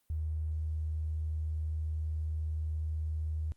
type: tone with tanh clipping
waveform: triangle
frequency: 78.2 Hz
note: D#2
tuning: 9 cents sharp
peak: -31 dBFS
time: 0.1-3.52 s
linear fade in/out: 0 ms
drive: 3 dB
effects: white hiss -75 dBFS RMS until 3.56 s + Opus 32 kbps